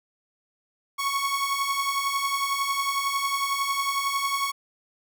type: beating tone pair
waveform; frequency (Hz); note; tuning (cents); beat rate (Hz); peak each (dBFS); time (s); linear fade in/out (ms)
sawtooth; 1100 / 1111; C#6 / C#6; -14 / +4; 11; -26 / -22; 0.98-4.52; 20
effects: none